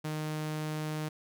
sawtooth tone, 154.1 Hz, D#3, 16 cents flat, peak -29 dBFS, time 0.04-1.09 s, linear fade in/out 10 ms, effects none

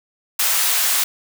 white high-pass noise, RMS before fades -18 dBFS, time 0.39-1.04 s, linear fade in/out 5 ms, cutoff 810 Hz, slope 12 dB/octave, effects none

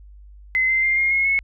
sine tone with pitch steps, 2050 / 2077 / 2105 / 2133 / 2162 / 2191 Hz, C7 / C7 / C7 / C7 / C#7 / C#7, -36 / -13 / +10 / +33 / -44 / -21 cents, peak -16 dBFS, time 0.55-1.39 s, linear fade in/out 0 ms, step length 140 ms, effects added 50 Hz sine -41 dBFS peak until 1.43 s

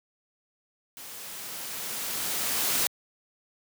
white noise with level ramp, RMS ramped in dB -43 to -25 dBFS, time 0.97-2.87 s, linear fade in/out 0 ms, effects high-pass 100 Hz 12 dB/octave

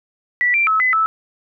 sine tone with pitch steps, 1959 / 2359 / 1294 / 2016 / 1310 Hz, B6 / D7 / E6 / B6 / E6, -15 / +7 / -32 / +35 / -11 cents, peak -13 dBFS, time 0.41-1.06 s, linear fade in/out 0 ms, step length 130 ms, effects none

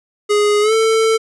square tone with pitch glide, 415.3 to 445.1 Hz, G#4 to A4, 0 to +20 cents, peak -12 dBFS, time 0.29-1.18 s, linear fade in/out 20 ms, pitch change +120 cents, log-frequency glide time 0.61-0.73 s, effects resampled to 24000 Hz

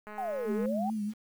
click train, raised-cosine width 0.5 ms, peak -29 dBFS, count 125, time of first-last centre 0.07-0.658 s, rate 211 Hz
sine exponential two-way sweep, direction down then up, 811 to 392 to 811 Hz, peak -31 dBFS, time 0.18-0.9 s, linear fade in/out 2 ms, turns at 0.52 s
sine tone with vibrato, 212.9 Hz, G#3, 43 cents sharp, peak -30 dBFS, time 0.45-1.14 s, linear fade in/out 50 ms, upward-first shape triangle, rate 4.7 Hz, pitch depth 78 cents each way
effects low-pass 2000 Hz 12 dB/octave + 9-bit

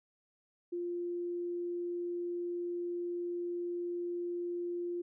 sine tone, 349.2 Hz, F4, in tune, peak -34 dBFS, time 0.72-5.02 s, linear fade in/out 10 ms, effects none

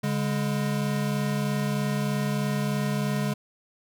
square tone pair together, 142.93 / 206.1 Hz, D3 / G#3, -47 / -13 cents, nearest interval tritone, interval 634 cents, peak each -28 dBFS, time 0.03-3.34 s, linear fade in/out 10 ms, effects none

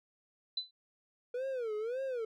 sine tone with exponential decay, 4007 Hz, B7, 24 cents sharp, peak -29 dBFS, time 0.57-0.71 s, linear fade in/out 5 ms, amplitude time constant 30 ms
triangle tone with vibrato, 476.8 Hz, A#4, 39 cents sharp, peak -32 dBFS, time 1.34-2.25 s, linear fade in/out 5 ms, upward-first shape sine, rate 1.8 Hz, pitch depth 210 cents each way
effects none

